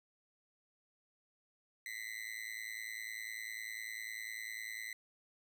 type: tone with amplitude modulation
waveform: 40% pulse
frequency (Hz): 2014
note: B6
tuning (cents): +33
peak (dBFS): -37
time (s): 1.86-4.93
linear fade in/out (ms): 2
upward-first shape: sine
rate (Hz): 110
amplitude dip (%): 100
effects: none